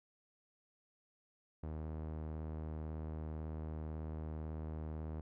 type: tone with low-pass filter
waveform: sawtooth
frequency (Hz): 78.1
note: D#2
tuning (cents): +7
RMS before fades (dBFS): -43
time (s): 1.63-5.21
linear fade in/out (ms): 5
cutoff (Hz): 900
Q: 0.63
effects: none